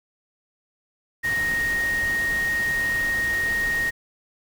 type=tone in noise; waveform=sine; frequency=1864.7 Hz; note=A#6; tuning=in tune; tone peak=-21 dBFS; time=1.23-3.91 s; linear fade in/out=20 ms; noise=pink; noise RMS=-34 dBFS; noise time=1.23-3.91 s; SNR=+10 dB; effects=none